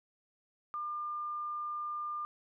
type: tone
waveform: sine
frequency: 1200 Hz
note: D6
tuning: 37 cents sharp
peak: -35 dBFS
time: 0.74-2.25 s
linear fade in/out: 0 ms
effects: none